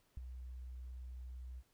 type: tone with ADSR envelope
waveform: sine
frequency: 62.6 Hz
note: B1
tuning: 24 cents sharp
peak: -37 dBFS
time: 0.17-1.63 s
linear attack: 4 ms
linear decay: 11 ms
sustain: -8 dB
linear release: 49 ms
effects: pink hiss -75 dBFS RMS until 1.73 s